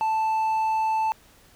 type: tone with hard clipping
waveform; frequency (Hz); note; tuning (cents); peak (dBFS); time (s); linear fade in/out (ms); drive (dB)
sine; 880; A5; 0; -22; 0.01-1.12; 0; 3
effects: pink hiss -55 dBFS RMS until 1.55 s